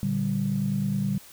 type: chord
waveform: sine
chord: G minor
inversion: first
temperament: equal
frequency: 116.54 / 146.83 / 196 Hz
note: Bb2 / D3 / G3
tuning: 0 / 0 / 0 cents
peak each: -31 / -28 / -25 dBFS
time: 0.03-1.18 s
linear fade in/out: 0 ms
effects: tanh soft clip ceiling -15 dBFS + white hiss -49 dBFS RMS until 1.32 s